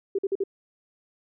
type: tone bursts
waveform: sine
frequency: 392 Hz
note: G4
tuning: in tune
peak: -22 dBFS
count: 4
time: 0.15-0.438 s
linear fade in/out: 5 ms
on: 36 ms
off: 48 ms
effects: none

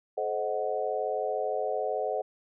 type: chord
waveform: sine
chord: A diminished seventh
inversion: none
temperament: equal with one note detuned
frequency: 430 / 523.3 / 622.3 / 740 Hz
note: A4 / C5 / Eb5 / Gb5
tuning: -40 / 0 / 0 / 0 cents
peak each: -33 dBFS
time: 0.17-2.22 s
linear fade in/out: 10 ms
effects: none

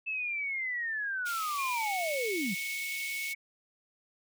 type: linear sweep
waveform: sine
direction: down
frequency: 2637 to 164.81 Hz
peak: -31 dBFS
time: 0.06-2.55 s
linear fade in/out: 20 ms
type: high-pass noise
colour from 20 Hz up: pink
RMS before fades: -41 dBFS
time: 1.25-3.34 s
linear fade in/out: 20 ms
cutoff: 2100 Hz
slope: 96 dB/octave
type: tone with pitch glide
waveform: sine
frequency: 2411 to 2211 Hz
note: D7 to C#7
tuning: +45 to -5 cents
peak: -34 dBFS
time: 1.58-3.35 s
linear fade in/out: 10 ms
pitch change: -150 cents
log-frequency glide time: 1.73-1.86 s
effects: none

